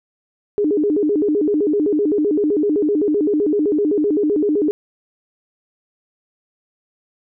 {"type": "tone with vibrato", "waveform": "sine", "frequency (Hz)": 352.9, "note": "F4", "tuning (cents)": 18, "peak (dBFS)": -14, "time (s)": [0.58, 4.71], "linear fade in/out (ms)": 0, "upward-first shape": "square", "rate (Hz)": 7.8, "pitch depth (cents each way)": 270, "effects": []}